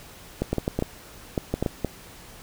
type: clicks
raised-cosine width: 2 ms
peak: -10 dBFS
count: 11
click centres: 0.42 / 0.53 / 0.583 / 0.679 / 0.79 / 0.824 / 1.378 / 1.54 / 1.626 / 1.662 / 1.847 s
effects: pink hiss -46 dBFS RMS until 2.42 s